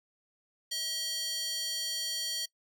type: tone with high-pass filter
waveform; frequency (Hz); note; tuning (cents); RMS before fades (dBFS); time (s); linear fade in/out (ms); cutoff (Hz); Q
square; 640; D#5; +49; -34; 0.71-2.46; 10; 4000; 2.8
effects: noise-tail reverb RT60 0.1 s tail -22 dB re dry